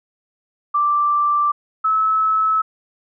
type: tone pair in turn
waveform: sine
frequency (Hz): 1174.7 / 1298.5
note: D6 / E6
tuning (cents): 0 / -26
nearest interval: major second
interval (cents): 174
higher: second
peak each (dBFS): -14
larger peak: neither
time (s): 0.74-1.52 / 1.84-2.62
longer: neither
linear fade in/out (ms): 10
effects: none